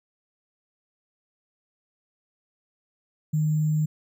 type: tone with sample-and-hold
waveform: sine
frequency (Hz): 153.8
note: D#3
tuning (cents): -20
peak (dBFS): -20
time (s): 3.33-3.86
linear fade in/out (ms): 10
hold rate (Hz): 7350
effects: none